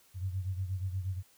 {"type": "beating tone pair", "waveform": "sine", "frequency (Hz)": [92.5, 100.9], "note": ["F#2", "G#2"], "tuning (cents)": [0, -49], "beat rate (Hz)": 8.4, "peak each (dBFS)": [-33, -39], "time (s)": [0.14, 1.23], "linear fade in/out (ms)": 50, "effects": ["white hiss -64 dBFS RMS until 1.37 s"]}